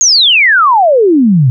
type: exponential sweep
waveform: sine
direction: down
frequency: 6780 to 119.1 Hz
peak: -4 dBFS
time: 0.01-1.5 s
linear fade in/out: 0 ms
effects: none